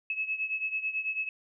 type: beating tone pair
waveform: sine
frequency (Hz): 2583 / 2592.1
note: E7 / E7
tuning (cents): -36 / -30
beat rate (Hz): 9.1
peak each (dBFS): -31 / -35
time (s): 0.1-1.29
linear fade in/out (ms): 2
effects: none